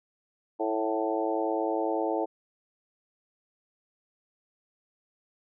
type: harmonic tone with a mistuned harmonic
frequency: 110 Hz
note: A2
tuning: in tune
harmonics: 3 / 4 / 5 / 6 / 7 / 8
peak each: -31 / -32 / -33 / -34 / -34 / -35 dBFS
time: 0.59-2.26 s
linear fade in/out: 20 ms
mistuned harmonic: 7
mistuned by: -27 cents
effects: none